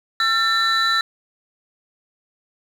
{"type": "tone cluster", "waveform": "sine", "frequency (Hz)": [1351, 1788, 3962], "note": ["E6", "A6", "B7"], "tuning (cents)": [42, 27, 5], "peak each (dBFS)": -19, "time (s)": [0.2, 1.01], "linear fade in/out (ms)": 2, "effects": ["tanh soft clip ceiling -11 dBFS", "7-bit"]}